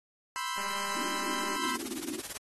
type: chord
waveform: sawtooth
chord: C major seventh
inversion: third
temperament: equal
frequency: 987.8 / 1046.5 / 1318.5 / 1568 Hz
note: B5 / C6 / E6 / G6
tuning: 0 / 0 / 0 / 0 cents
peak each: -33 / -33 / -36 / -38 dBFS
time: 0.36-1.76 s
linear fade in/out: 0 ms
type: click train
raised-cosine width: 0.5 ms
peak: -28 dBFS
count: 197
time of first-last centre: 0.58-1.56 s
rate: 200 Hz
type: band-pass noise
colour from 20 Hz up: white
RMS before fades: -40 dBFS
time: 0.95-2.2 s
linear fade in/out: 5 ms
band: 230 to 380 Hz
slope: 96 dB/octave
type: noise with tremolo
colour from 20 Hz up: white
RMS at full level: -37 dBFS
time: 1.63-2.38 s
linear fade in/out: 10 ms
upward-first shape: sine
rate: 18 Hz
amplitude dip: 90%
effects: AAC 32 kbps